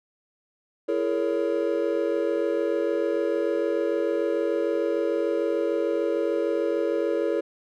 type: chord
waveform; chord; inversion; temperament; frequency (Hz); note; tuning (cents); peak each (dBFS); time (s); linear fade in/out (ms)
triangle; A# half-diminished seventh; second; just; 335.6 / 419.5 / 466.2 / 559.4; E4 / G#4 / A#4 / C#5; +31 / +17 / 0 / +16; -26; 0.88-7.41; 10
effects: none